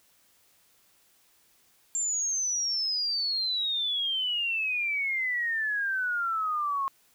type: exponential sweep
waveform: sine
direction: down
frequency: 7370 to 1076 Hz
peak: -26 dBFS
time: 1.95-6.88 s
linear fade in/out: 0 ms
effects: white hiss -64 dBFS RMS until 7.14 s